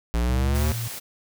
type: exponential sweep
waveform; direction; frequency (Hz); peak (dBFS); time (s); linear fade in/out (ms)
square; up; 56.8 to 77.78; -21; 0.14-0.72; 0
type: tone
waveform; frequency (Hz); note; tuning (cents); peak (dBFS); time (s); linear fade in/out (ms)
sine; 115.1; A#2; -22; -27; 0.29-0.88; 5
type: noise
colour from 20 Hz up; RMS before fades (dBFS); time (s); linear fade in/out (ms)
white; -35; 0.54-1; 20
effects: none